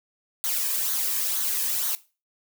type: noise with flanger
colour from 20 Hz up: blue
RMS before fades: -26 dBFS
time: 0.44-1.95 s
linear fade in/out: 0 ms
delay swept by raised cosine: 0.38 to 1.48 ms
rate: 2.1 Hz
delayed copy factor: -0.55
effects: noise-tail reverb RT60 0.3 s tail -17 dB re dry